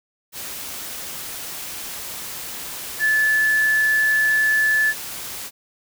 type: tone in noise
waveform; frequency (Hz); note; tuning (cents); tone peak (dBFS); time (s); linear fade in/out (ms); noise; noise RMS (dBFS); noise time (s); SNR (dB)
sine; 1735; A6; -25; -15; 2.99-4.94; 50; white; -32; 0.32-5.51; +14
effects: none